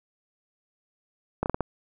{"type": "slowing click train", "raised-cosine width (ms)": 1, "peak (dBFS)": -11, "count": 5, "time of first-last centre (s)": [1.43, 1.607], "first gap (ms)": 29, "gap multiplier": 1.29, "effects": []}